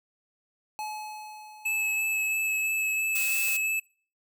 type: tone with exponential decay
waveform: square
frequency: 854 Hz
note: G#5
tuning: 48 cents sharp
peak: -32 dBFS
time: 0.79-3 s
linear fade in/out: 0 ms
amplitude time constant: 480 ms
type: tone with vibrato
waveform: square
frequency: 2600 Hz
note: E7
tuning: 24 cents flat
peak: -26 dBFS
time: 1.65-3.8 s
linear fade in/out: 10 ms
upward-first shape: sine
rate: 3 Hz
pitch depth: 11 cents each way
type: noise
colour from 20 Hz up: blue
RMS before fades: -32 dBFS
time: 3.15-3.57 s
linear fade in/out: 5 ms
effects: noise-tail reverb RT60 0.4 s tail -22 dB re dry